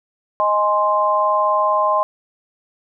sine chord, Ab major, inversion second, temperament equal, 622.3 / 830.6 / 1046.5 Hz, Eb5 / Ab5 / C6, 0 / 0 / 0 cents, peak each -19 / -22 / -16 dBFS, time 0.4-2.03 s, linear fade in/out 0 ms, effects none

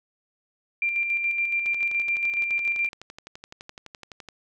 sine tone with tremolo, 2374 Hz, D7, 18 cents sharp, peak -21 dBFS, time 0.82-2.89 s, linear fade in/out 2 ms, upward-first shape square, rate 7.1 Hz, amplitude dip 40%
click train, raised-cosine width 0.2 ms, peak -23 dBFS, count 32, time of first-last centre 1.66-4.287 s, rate 11.8 Hz
effects none

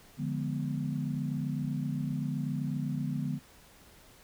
sine chord, D diminished seventh, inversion none, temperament equal, 146.83 / 174.61 / 207.7 / 246.9 Hz, D3 / F3 / Ab3 / Cb4, 0 / 0 / 0 / 0 cents, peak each -33 / -38 / -38 / -36 dBFS, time 0.17-3.4 s, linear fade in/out 50 ms, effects pink hiss -57 dBFS RMS until 4.23 s

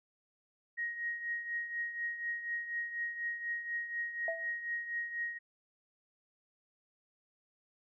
sine tone with tremolo, 1881 Hz, A#6, 15 cents sharp, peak -32 dBFS, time 0.77-5.39 s, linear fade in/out 20 ms, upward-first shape triangle, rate 4.1 Hz, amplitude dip 70%
sine tone with exponential decay, 659.3 Hz, E5, in tune, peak -31 dBFS, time 4.28-4.56 s, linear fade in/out 2 ms, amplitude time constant 59 ms
effects none

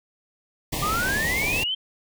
pink band-stop noise, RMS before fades -28 dBFS, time 0.72-1.64 s, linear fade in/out 10 ms, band 1100 to 1800 Hz, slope 96 dB/octave
sine exponential sweep, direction up, 1174.7 to 3167 Hz, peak -23 dBFS, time 0.82-1.75 s, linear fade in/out 10 ms
effects none

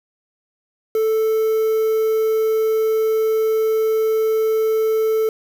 triangle tone with quantisation, 440 Hz, A4, in tune, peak -13 dBFS, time 0.95-5.29 s, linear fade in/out 2 ms, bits 6, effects none

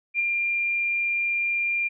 sine tone with ADSR envelope, 2392 Hz, D7, 31 cents sharp, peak -19 dBFS, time 0.14-1.89 s, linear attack 53 ms, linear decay 16 ms, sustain -3 dB, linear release 22 ms, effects none

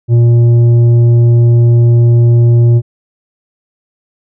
sine tone with tanh clipping, 118.3 Hz, A#2, 26 cents sharp, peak -5 dBFS, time 0.08-2.82 s, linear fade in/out 50 ms, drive 7 dB, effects none

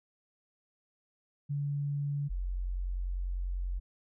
sine tone pair in turn, 143.3 / 45.14 Hz, D3 / F#1, -42 / -42 cents, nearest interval octave + minor sixth, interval 2000 cents, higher first, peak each -30 / -31 dBFS, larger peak first, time 1.49-2.29 / 2.29-3.8 s, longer second, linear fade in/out 20 ms, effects none

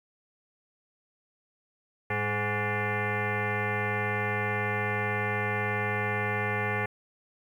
sine tone with frequency modulation, 830.6 Hz, G#5, in tune, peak -26 dBFS, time 2.1-6.86 s, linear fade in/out 5 ms, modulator 313 Hz, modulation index 4.5, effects 10-bit

